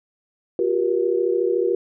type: tone cluster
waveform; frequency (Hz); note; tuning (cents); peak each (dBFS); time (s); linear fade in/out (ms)
sine; 356 / 389.8 / 475.5; F4 / G4 / A#4; +33 / -10 / +34; -22; 0.59-1.75; 2
effects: none